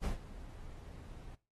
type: noise with ADSR envelope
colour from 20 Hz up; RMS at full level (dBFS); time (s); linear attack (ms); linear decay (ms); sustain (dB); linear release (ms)
brown; -32; 0.01-1.35; 40; 120; -17; 4
effects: noise-tail reverb RT60 0.3 s tail -18 dB re dry + AAC 32 kbps